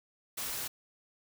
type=noise with amplitude modulation; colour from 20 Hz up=white; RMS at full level=-35 dBFS; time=0.37-0.68 s; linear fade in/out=10 ms; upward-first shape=sine; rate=225 Hz; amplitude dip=45%; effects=none